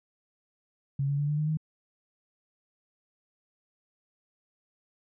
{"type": "tone with pitch steps", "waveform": "sine", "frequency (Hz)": [138.6, 141.92, 145.32, 148.81, 152.37, 156.02], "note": ["C#3", "C#3", "D3", "D3", "D#3", "D#3"], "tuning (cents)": [0, 41, -18, 23, -36, 5], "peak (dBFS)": -25, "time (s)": [0.99, 1.572], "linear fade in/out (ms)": 5, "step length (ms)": 97, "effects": []}